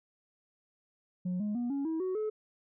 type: tone with pitch steps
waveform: sine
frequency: 180.8 / 208.9 / 241.3 / 278.8 / 322.1 / 372.2 / 430 Hz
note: F#3 / G#3 / B3 / C#4 / E4 / F#4 / A4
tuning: -40 / +10 / -40 / +10 / -40 / +10 / -40 cents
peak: -28 dBFS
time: 1.25-2.3 s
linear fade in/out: 10 ms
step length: 150 ms
effects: tanh soft clip ceiling -29 dBFS